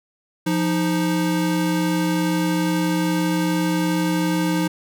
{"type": "tone pair together", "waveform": "square", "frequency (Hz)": [174.35, 311.4], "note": ["F3", "D#4"], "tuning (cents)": [-3, 2], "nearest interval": "minor seventh", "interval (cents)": 1005, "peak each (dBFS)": -22, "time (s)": [0.46, 4.68], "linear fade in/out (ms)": 10, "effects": []}